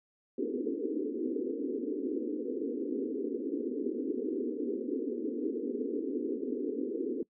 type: band-pass noise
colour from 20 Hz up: pink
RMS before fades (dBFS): -34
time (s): 0.38-7.23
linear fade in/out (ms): 5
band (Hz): 240 to 470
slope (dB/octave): 96
effects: noise-tail reverb RT60 0.1 s tail -22 dB re dry